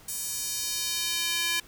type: tone with high-pass filter sweep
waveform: square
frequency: 339.7 Hz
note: F4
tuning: 48 cents flat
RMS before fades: -30 dBFS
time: 0.08-1.6 s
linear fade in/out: 5 ms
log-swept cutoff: 8300 to 2300 Hz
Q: 1.2
effects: pink hiss -53 dBFS RMS until 1.67 s